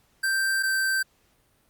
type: tone pair in turn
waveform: square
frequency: 1568 / 1558.1 Hz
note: G6 / G6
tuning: 0 / -11 cents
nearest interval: unison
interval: 11 cents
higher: first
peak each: -23 / -23 dBFS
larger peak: neither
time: 0.23-0.63 / 0.63-1.03 s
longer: neither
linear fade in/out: 10 ms
effects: pink hiss -65 dBFS RMS until 1.69 s + Opus 48 kbps